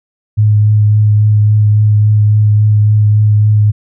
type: tone with vibrato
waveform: sine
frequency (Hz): 105.8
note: G#2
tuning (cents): +33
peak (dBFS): -5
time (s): 0.37-3.72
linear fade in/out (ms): 20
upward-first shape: triangle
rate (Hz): 3.6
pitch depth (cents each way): 16
effects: none